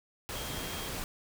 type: tone in noise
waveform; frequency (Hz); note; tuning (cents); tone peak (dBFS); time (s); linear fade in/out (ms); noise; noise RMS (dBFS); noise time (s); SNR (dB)
sine; 3234; G#7; -47; -45; 0.35-0.88; 0; pink; -38; 0.29-1.04; -10
effects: none